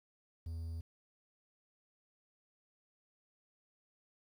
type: tone with quantisation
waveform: triangle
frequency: 82.41 Hz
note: E2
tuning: in tune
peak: -37 dBFS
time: 0.46-0.81 s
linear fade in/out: 5 ms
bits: 11
effects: none